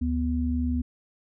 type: tone pair together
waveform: sine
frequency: 74.16 / 246.3 Hz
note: D2 / B3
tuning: +17 / -5 cents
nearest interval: octave + major sixth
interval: 2078 cents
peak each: -26 dBFS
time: 0.01-0.82 s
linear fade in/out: 10 ms
effects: none